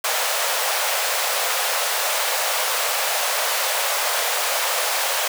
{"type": "high-pass noise", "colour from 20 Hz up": "pink", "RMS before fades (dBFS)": -22, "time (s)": [0.04, 5.28], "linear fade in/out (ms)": 5, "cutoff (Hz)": 510, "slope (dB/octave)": 48, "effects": []}